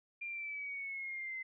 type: exponential sweep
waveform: sine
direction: down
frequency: 2400 to 2051 Hz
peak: -39 dBFS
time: 0.21-1.43 s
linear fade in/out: 10 ms
effects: none